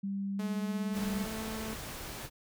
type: tone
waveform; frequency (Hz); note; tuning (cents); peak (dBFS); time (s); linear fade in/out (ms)
sine; 197.2; G3; +11; -32; 0.03-1.25; 10
type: tone with pitch glide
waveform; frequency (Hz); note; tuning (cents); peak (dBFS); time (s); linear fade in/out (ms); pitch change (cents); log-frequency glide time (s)
sawtooth; 213.1 to 219.9; G#3 to A3; +45 to -1; -34; 0.39-1.74; 5; +54; 0.6-1.27
type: noise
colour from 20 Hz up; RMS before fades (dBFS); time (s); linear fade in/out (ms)
pink; -42; 0.92-2.3; 50
effects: none